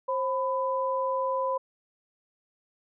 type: tone pair together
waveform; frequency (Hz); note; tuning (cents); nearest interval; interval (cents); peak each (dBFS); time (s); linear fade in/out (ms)
sine; 531 / 1000.7; C5 / B5; +25 / +23; major seventh; 1098; -28; 0.08-1.58; 10
effects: none